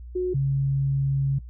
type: tone pair in turn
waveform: sine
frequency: 364.5 / 137.28 Hz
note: F#4 / C#3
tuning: -26 / -16 cents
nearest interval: octave + perfect fourth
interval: 1690 cents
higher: first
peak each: -22 / -20 dBFS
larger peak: second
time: 0.15-0.34 / 0.34-1.39 s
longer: second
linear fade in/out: 10 ms
effects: noise-tail reverb RT60 0.1 s tail -19 dB re dry + added 60 Hz sine -37 dBFS peak until 1.49 s